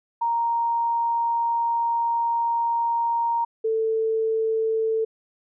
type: tone pair in turn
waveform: sine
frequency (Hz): 932.3 / 444.2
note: A#5 / A4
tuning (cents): 0 / +16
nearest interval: octave + minor second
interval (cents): 1284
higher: first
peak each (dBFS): -20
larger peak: neither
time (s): 0.21-3.45 / 3.64-5.05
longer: first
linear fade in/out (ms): 10
effects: none